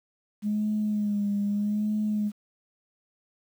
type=tone with vibrato; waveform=sine; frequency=207.7 Hz; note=G#3; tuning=in tune; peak=-23 dBFS; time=0.42-2.32 s; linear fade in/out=50 ms; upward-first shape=sine; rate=0.8 Hz; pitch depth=41 cents each way; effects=tanh soft clip ceiling -19 dBFS + 9-bit